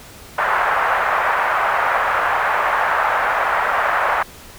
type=band-pass noise; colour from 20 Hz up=white; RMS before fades=-18 dBFS; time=0.38-4.23 s; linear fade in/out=5 ms; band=620 to 1600 Hz; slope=24 dB/octave; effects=pink hiss -40 dBFS RMS until 4.58 s

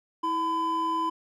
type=tone pair together; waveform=triangle; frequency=326 / 1009 Hz; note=E4 / B5; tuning=-19 / +37 cents; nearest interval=octave + minor sixth; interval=1956 cents; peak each=-30 / -23 dBFS; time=0.23-1.1 s; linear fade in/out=10 ms; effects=tanh soft clip ceiling -16 dBFS

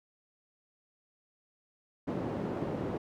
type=band-pass noise; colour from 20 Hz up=white; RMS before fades=-35 dBFS; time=2.07-2.98 s; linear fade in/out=10 ms; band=120 to 390 Hz; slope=12 dB/octave; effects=none

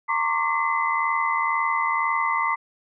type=tone cluster; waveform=sine; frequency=918 / 1076 / 1158 / 2035 Hz; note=A#5 / C6 / D6 / C7; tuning=-27 / +48 / -25 / -49 cents; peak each=-26 dBFS; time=0.08-2.56 s; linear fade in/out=20 ms; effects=none

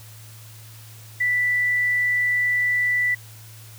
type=tone with quantisation; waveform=sine; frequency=1974 Hz; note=B6; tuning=1 cent flat; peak=-18 dBFS; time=1.2-3.15 s; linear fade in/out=10 ms; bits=8; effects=added 110 Hz sine -42 dBFS peak until 3.78 s + white hiss -47 dBFS RMS until 3.78 s

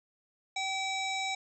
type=harmonic tone with a mistuned harmonic; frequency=769 Hz; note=G5; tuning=33 cents flat; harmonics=1 / 3 / 5 / 7 / 9 / 10; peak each=-35 / -35 / -37 / -47 / -46 / -47 dBFS; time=0.56-1.35 s; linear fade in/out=5 ms; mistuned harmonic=9; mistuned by=-53 cents; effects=none

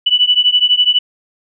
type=beating tone pair; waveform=sine; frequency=2960 / 2972 Hz; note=F#7 / F#7; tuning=0 / +7 cents; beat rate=12 Hz; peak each=-12 dBFS; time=0.06-0.99 s; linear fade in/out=10 ms; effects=none

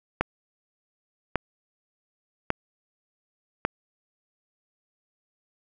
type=click train; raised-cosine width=0.5 ms; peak=-7 dBFS; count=4; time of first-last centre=0.21-3.65 s; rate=0.872 Hz; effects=none

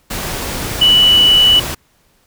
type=tone in noise; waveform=sine; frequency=2960 Hz; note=F#7; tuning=in tune; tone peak=-6 dBFS; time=0.81-1.6 s; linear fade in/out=10 ms; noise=pink; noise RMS=-22 dBFS; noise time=0.1-1.75 s; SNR=+13 dB; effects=pink hiss -56 dBFS RMS until 2.26 s

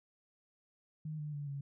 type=tone with pitch steps; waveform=sine; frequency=154.7 / 149.69 / 144.84 / 140.15 Hz; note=D#3 / D3 / D3 / C#3; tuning=-10 / +33 / -24 / +19 cents; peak=-38 dBFS; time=1.05-1.61 s; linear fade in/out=5 ms; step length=140 ms; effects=none

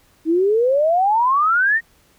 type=exponential sweep; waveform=sine; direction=up; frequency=311.1 to 1893 Hz; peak=-13 dBFS; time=0.25-1.81 s; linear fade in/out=50 ms; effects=pink hiss -56 dBFS RMS until 2.18 s

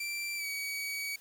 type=tone with pitch glide; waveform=sawtooth; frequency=2349 to 2264 Hz; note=D7 to C#7; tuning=0 to +36 cents; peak=-31 dBFS; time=0-1.16 s; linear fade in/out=5 ms; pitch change=-64 cents; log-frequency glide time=0.36-0.46 s; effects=white hiss -58 dBFS RMS until 1.2 s

